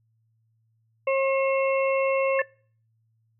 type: harmonic tone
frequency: 539 Hz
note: C#5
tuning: 49 cents flat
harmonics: 1 / 2 / 4 / 5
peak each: -21 / -30 / -32 / -33 dBFS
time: 1.07-2.42 s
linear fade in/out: 5 ms
type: tone with exponential decay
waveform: sine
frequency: 1760 Hz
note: A6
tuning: in tune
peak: -20 dBFS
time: 2.39-2.47 s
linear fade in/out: 2 ms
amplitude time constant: 17 ms
effects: noise-tail reverb RT60 0.5 s tail -26 dB re dry + added 112 Hz sine -65 dBFS peak until 3.39 s